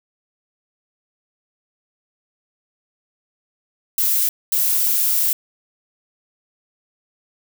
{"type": "noise bursts at uneven times", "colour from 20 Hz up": "violet", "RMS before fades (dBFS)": -18, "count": 2, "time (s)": [[3.98, 4.29], [4.52, 5.33]], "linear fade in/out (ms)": 2, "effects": []}